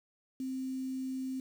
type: tone with quantisation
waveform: sine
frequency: 261.6 Hz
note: C4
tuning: in tune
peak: -34 dBFS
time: 0.4-1.4 s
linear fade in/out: 2 ms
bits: 9
effects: none